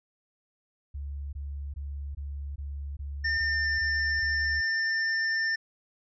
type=tone bursts; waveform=sine; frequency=70.7 Hz; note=C#2; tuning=35 cents sharp; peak=-33 dBFS; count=9; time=0.94-4.61 s; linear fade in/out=10 ms; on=390 ms; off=20 ms
type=tone with pitch glide; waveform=square; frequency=1807 to 1795.6 Hz; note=A6 to A6; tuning=+46 to +35 cents; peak=-26 dBFS; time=3.24-5.56 s; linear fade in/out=10 ms; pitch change=-11 cents; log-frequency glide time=3.46-3.67 s
effects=resampled to 16000 Hz